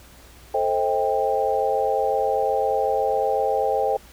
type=chord; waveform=sine; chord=A half-diminished seventh; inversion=none; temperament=just; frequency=440 / 528 / 633.6 / 792 Hz; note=A4 / C5 / Eb5 / G5; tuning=0 / +16 / +31 / +18 cents; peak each=-25 / -24 / -27 / -23 dBFS; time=0.54-3.97 s; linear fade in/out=5 ms; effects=added 60 Hz sine -48 dBFS peak until 4.12 s + pink hiss -49 dBFS RMS until 4.12 s